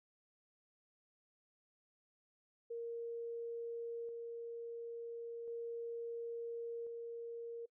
sine tone with tremolo, 466.2 Hz, A#4, in tune, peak -40 dBFS, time 2.7-7.66 s, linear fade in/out 10 ms, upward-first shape square, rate 0.36 Hz, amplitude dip 25%, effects noise-tail reverb RT60 0.1 s tail -23 dB re dry

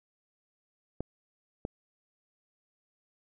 clicks, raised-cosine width 2 ms, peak -20 dBFS, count 2, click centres 1.006 / 1.651 s, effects none

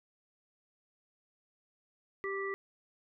harmonic tone, 392 Hz, G4, in tune, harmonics 1 / 3 / 5, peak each -36 / -41 / -39 dBFS, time 2.24-2.54 s, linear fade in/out 0 ms, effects none

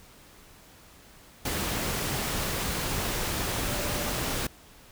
sine tone in noise, 586 Hz, D5, 4 cents flat, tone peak -38 dBFS, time 3.68-4.13 s, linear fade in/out 5 ms, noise pink, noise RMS -30 dBFS, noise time 1.45-4.47 s, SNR -11 dB, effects pink hiss -53 dBFS RMS until 4.91 s

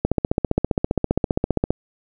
click train, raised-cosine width 2 ms, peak -4 dBFS, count 26, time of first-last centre 0.05-1.706 s, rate 15.1 Hz, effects none

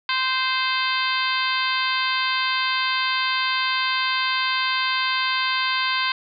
harmonic tone, 520 Hz, C5, 11 cents flat, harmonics 2 / 3 / 4 / 5 / 6 / 7 / 8 / 9, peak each -25 / -27 / -28 / -29 / -30 / -30 / -31 / -32 dBFS, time 0.09-6.12 s, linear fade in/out 2 ms, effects none

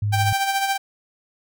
sine tone, 103.9 Hz, G#2, 1 cent sharp, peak -19 dBFS, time 0.02-0.33 s, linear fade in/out 5 ms
sawtooth tone with tremolo, 784 Hz, G5, in tune, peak -14 dBFS, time 0.12-0.78 s, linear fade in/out 20 ms, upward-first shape sine, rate 14 Hz, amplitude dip 50%
effects none

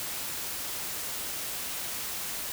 white noise, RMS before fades -35 dBFS, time 0-2.52 s, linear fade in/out 0 ms, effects none

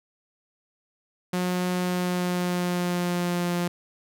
sawtooth tone with pitch glide, 180.5 to 174.96 Hz, F#3 to F3, -43 to +3 cents, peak -20 dBFS, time 1.33-3.68 s, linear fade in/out 5 ms, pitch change -54 cents, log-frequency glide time 1.77-3.56 s, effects none

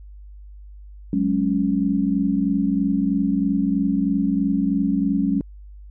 sine chord, F# suspended second, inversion none, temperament just, 185 / 208.1 / 277.5 Hz, F#3 / G#3 / C#4, 0 / +4 / +2 cents, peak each -23 / -22 / -21 dBFS, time 1.13-5.41 s, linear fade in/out 2 ms, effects added 50 Hz sine -38 dBFS peak until 5.9 s

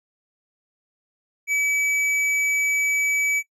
sine tone with hard clipping, 2290 Hz, D7, 44 cents flat, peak -21 dBFS, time 1.47-3.43 s, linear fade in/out 50 ms, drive 9 dB, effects noise-tail reverb RT60 0.1 s tail -18 dB re dry

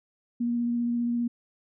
sine tone with vibrato, 237.9 Hz, A#3, 35 cents sharp, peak -24 dBFS, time 0.4-1.28 s, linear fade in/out 10 ms, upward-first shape sine, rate 15 Hz, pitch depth 12 cents each way, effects none

